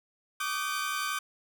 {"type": "tone cluster", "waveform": "sawtooth", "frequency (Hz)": [1151, 1222, 1536], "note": ["D6", "D#6", "G6"], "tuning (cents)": [-35, -32, -36], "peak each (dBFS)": -31, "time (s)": [0.4, 1.19], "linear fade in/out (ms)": 5, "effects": []}